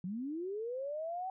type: linear sweep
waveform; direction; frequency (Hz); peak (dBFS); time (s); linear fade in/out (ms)
sine; up; 171.1 to 768; -36; 0.04-1.3; 2
effects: none